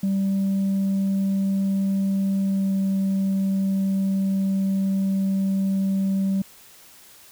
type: tone with pitch glide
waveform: sine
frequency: 194.9 to 193.67 Hz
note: G3 to G3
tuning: -10 to -21 cents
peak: -17 dBFS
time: 0.03-6.42 s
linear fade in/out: 5 ms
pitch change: -11 cents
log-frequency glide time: 2.42-2.76 s
effects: tanh soft clip ceiling -18 dBFS + white hiss -49 dBFS RMS until 7.31 s